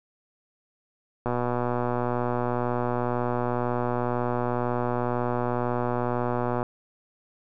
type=click train; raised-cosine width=1 ms; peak=-13 dBFS; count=656; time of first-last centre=1.26-6.629 s; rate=122 Hz; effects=none